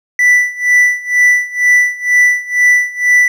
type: tone with tremolo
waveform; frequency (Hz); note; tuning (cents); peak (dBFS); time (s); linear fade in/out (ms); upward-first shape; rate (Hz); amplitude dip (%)
triangle; 1975.5; B6; 0; -3; 0.19-3.28; 2; sine; 2.1; 90
effects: none